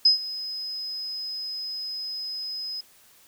sine tone with ADSR envelope, 5060 Hz, D#8, 28 cents sharp, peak -12 dBFS, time 0.05-2.81 s, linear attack 7 ms, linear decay 120 ms, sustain -18 dB, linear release 8 ms, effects white hiss -56 dBFS RMS until 3.27 s

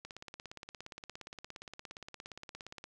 click train, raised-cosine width 0.2 ms, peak -28 dBFS, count 49, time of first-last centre 0.05-2.841 s, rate 17.2 Hz, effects none

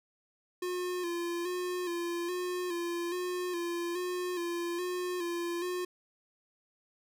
square tone with vibrato, 352.1 Hz, F4, 14 cents sharp, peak -33 dBFS, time 0.62-5.85 s, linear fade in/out 5 ms, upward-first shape square, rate 1.2 Hz, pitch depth 40 cents each way, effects none

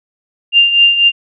sine tone with tremolo, 2794 Hz, F7, in tune, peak -3 dBFS, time 0.52-1.12 s, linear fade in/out 50 ms, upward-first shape triangle, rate 4 Hz, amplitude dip 70%, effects none

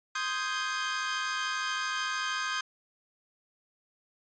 sawtooth chord, Ab major seventh, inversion first, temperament equal, 1046.5 / 1244.5 / 1568 / 1661.2 Hz, C6 / Eb6 / G6 / Ab6, 0 / 0 / 0 / 0 cents, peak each -34 / -31 / -30 / -35 dBFS, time 0.15-2.61 s, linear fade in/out 5 ms, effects resampled to 16000 Hz

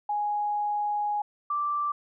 sine tone pair in turn, 830.6 / 1172.4 Hz, G#5 / D6, 0 / -3 cents, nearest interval tritone, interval 597 cents, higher second, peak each -25 dBFS, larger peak neither, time 0.09-1.22 / 1.5-1.92 s, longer first, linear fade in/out 5 ms, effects none

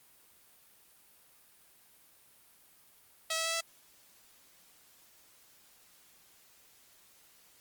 5% pulse tone with pitch steps, 646 / 651.2 / 656.5 / 661.9 Hz, E5 / E5 / E5 / E5, -35 / -21 / -7 / +7 cents, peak -19 dBFS, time 3.3-3.608 s, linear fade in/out 5 ms, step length 77 ms, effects white hiss -62 dBFS RMS until 7.6 s + Opus 32 kbps

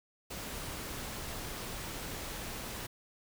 pink noise, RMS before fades -41 dBFS, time 0.3-2.87 s, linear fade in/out 10 ms, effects none

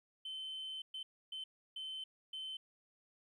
sine tone bursts at uneven times, 3072 Hz, G7, 36 cents flat, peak -40 dBFS, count 5, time 0.25-0.82 / 0.94-1.03 / 1.32-1.44 / 1.76-2.04 / 2.33-2.57 s, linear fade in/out 5 ms, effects tanh soft clip ceiling -39 dBFS + 13-bit

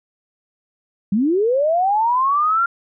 sine linear sweep, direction up, 185 to 1396.9 Hz, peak -14 dBFS, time 1.12-2.66 s, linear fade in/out 5 ms, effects none

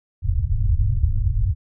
white low-pass noise, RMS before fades -19 dBFS, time 0.22-1.55 s, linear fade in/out 50 ms, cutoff 110 Hz, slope 48 dB/octave, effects none

